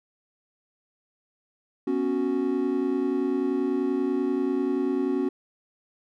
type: chord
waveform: triangle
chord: B suspended second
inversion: none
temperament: equal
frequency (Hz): 246.9 / 277.2 / 370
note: B3 / C#4 / F#4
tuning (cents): 0 / 0 / 0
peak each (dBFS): -28 / -24 / -25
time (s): 1.87-5.29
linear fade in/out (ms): 5
effects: none